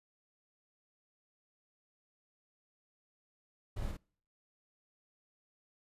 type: noise with echo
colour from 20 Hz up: brown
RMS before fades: -39 dBFS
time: 3.76-3.92 s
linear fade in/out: 10 ms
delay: 51 ms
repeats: 1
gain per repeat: -2 dB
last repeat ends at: 3.971 s
effects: noise-tail reverb RT60 0.5 s tail -26 dB re dry + resampled to 32000 Hz